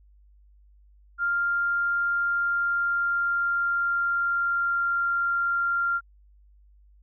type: tone with pitch glide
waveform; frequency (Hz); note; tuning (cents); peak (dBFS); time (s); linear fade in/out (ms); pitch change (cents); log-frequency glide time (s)
sine; 1396.9 to 1388.1; F6 to F6; 0 to -11; -22; 1.18-6.01; 50; -11; 2.21-4.98
effects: added 50 Hz sine -53 dBFS peak until 7.02 s